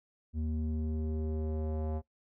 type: tone with low-pass filter sweep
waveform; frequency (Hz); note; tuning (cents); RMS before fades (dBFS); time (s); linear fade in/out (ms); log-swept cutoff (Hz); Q
square; 77.9; D#2; +3; -34; 0.33-2.02; 50; 200 to 690; 1.9
effects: noise-tail reverb RT60 0.1 s tail -19 dB re dry